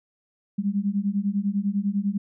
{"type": "beating tone pair", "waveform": "sine", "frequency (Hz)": [196, 206], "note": ["G3", "G#3"], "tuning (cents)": [0, -14], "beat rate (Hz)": 10, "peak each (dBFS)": -25, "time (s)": [0.58, 2.18], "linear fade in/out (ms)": 10, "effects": []}